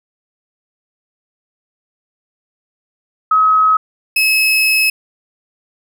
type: tone pair in turn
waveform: sine / 35% pulse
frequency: 1276 / 2580 Hz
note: D#6 / E7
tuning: +43 / -38 cents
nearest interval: octave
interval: 1219 cents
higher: second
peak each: -8 / -9 dBFS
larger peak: first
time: 3.31-3.77 / 4.16-4.9 s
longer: second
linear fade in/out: 5 ms
effects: none